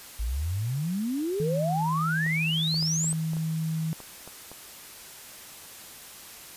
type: exponential sweep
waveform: sine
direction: up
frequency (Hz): 51.4 to 8440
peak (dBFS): -26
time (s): 0.19-3.13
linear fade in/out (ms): 10
type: tone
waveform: sine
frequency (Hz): 160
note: D#3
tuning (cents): +49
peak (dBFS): -26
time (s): 1.4-3.93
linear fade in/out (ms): 0
type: clicks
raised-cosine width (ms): 1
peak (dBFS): -29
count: 10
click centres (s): 2.264 / 2.743 / 2.826 / 3.044 / 3.129 / 3.334 / 3.368 / 4.003 / 4.276 / 4.516
effects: white hiss -45 dBFS RMS until 6.56 s + resampled to 32000 Hz